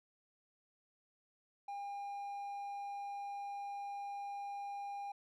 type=tone; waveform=triangle; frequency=805 Hz; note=G5; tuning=46 cents sharp; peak=-39 dBFS; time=1.68-5.12 s; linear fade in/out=5 ms; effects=none